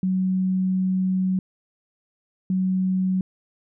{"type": "tone pair in turn", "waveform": "sine", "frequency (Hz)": [186.8, 186.8], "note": ["F#3", "F#3"], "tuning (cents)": [17, 17], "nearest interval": "unison", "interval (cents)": 0, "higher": "neither", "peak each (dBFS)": -19, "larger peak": "neither", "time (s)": [[0.03, 1.39], [2.5, 3.21]], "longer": "first", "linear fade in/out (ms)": 2, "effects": []}